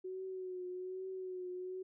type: tone with vibrato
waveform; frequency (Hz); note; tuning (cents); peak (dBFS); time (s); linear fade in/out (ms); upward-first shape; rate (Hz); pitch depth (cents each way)
sine; 370; F#4; 0; -40; 0.04-1.83; 10; triangle; 1.2; 43
effects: none